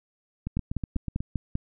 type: two click trains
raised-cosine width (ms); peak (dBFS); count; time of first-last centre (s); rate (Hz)
5; -15 / -18; 6 / 7; 0.57-1.554 / 0.47-1.205; 5.08 / 8.16
effects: none